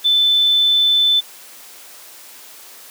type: tone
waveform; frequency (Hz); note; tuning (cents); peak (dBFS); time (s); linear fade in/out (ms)
sine; 3520; A7; 0; -11; 0.04-1.21; 20
effects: white hiss -40 dBFS RMS until 2.9 s + high-pass 300 Hz 12 dB/octave